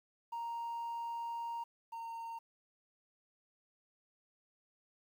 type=tone pair in turn; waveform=triangle; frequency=932.3 / 918.4 Hz; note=A#5 / A#5; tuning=0 / -26 cents; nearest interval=unison; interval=26 cents; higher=first; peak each=-35 / -39 dBFS; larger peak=first; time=0.32-1.64 / 1.92-2.39 s; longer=first; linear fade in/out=10 ms; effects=tanh soft clip ceiling -33 dBFS + 11-bit